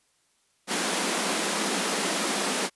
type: high-pass noise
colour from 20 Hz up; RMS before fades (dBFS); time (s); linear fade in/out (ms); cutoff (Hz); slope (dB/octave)
pink; -27; 0.67-2.7; 50; 180; 96
effects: white hiss -68 dBFS RMS until 2.75 s + resampled to 24000 Hz